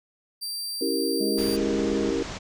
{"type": "tone", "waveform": "sawtooth", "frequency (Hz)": 4699, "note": "D8", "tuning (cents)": 0, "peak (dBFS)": -27, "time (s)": [0.41, 1.57], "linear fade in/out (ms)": 20}
{"type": "chord", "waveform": "sine", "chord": "C# diminished seventh", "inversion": "none", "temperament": "equal", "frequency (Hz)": [277.2, 329.6, 392, 466.2], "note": ["C#4", "E4", "G4", "Bb4"], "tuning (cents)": [0, 0, 0, 0], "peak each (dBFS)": -29, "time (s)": [0.81, 2.23], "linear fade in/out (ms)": 5}
{"type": "harmonic tone", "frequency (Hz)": 207.7, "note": "G#3", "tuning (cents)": 0, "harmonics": [1, 2, 3], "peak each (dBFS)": [-29, -35, -39], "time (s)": [1.2, 2.11], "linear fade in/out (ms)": 10}
{"type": "low-pass noise", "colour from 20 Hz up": "pink", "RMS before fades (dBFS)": -36, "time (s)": [1.37, 2.39], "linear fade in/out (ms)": 20, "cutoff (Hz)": 7200, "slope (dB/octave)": 48}
{"effects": []}